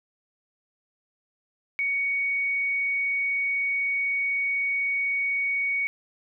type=tone; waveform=sine; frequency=2236 Hz; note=C#7; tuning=14 cents sharp; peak=-23 dBFS; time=1.79-5.87 s; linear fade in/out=0 ms; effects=none